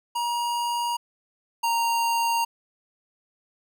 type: tone pair in turn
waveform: square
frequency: 950 / 928.8 Hz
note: A#5 / A#5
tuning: +33 / -7 cents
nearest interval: unison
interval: 40 cents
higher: first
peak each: -25 / -22 dBFS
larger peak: second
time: 0.15-0.97 / 1.63-2.45 s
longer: neither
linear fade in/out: 10 ms
effects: none